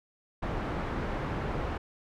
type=low-pass noise; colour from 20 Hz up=pink; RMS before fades=-33 dBFS; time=0.42-1.78 s; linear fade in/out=10 ms; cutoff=1500 Hz; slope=12 dB/octave; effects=none